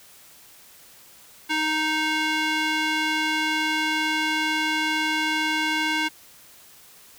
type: tone with band-pass filter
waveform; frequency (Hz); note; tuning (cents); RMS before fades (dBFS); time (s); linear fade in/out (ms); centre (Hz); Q
square; 311.1; D#4; 0; -24; 1.49-6.09; 20; 2300; 1.1
effects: white hiss -50 dBFS RMS until 7.18 s